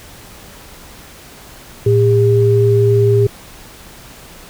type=tone pair together; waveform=sine; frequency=112.94 / 402.9 Hz; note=A2 / G4; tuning=+46 / +48 cents; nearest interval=octave + minor seventh; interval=2202 cents; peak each=-11 dBFS; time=1.86-3.27 s; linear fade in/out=5 ms; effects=pink hiss -38 dBFS RMS until 4.49 s